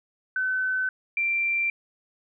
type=tone pair in turn; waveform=sine; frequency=1518 / 2359 Hz; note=F#6 / D7; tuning=+44 / +7 cents; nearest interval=minor sixth; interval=763 cents; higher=second; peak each=-23 / -22 dBFS; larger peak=second; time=0.36-0.89 / 1.17-1.7 s; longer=neither; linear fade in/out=2 ms; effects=none